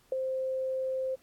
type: tone with ADSR envelope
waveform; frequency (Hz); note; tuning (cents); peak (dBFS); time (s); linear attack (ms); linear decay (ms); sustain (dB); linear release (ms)
sine; 523.3; C5; 0; -24; 0.12-1.16; 3; 12; -5; 20
effects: pink hiss -65 dBFS RMS until 1.22 s + AAC 64 kbps